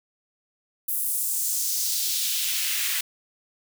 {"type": "noise with high-pass filter sweep", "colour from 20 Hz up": "white", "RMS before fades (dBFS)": -26, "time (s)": [0.88, 3.01], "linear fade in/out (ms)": 5, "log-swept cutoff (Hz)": [12000, 1800], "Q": 1.5, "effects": []}